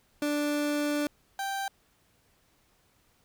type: tone pair in turn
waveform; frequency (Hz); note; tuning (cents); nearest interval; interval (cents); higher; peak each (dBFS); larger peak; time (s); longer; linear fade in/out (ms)
30% pulse; 293.7 / 784.1; D4 / G5; 0 / 0; octave + perfect fourth; 1700; second; -24 / -28; first; 0.22-1.07 / 1.39-1.68; first; 2
effects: pink hiss -67 dBFS RMS until 3.24 s